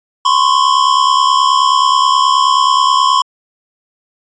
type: tone pair together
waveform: square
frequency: 1019.6 / 1089 Hz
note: C6 / C#6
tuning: -45 / -31 cents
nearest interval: minor second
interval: 114 cents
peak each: -12 dBFS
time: 0.25-3.22 s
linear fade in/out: 5 ms
effects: resampled to 16000 Hz